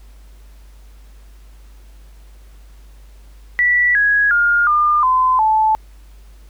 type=tone with pitch steps; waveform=sine; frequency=1956 / 1663.9 / 1415.4 / 1204.1 / 1024.3 / 871.3 Hz; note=B6 / G#6 / F6 / D6 / C6 / A5; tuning=-17 / +3 / +23 / +43 / -37 / -17 cents; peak=-11 dBFS; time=3.59-5.75 s; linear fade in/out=0 ms; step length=360 ms; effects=added 50 Hz sine -39 dBFS peak until 6.49 s + pink hiss -54 dBFS RMS until 6.49 s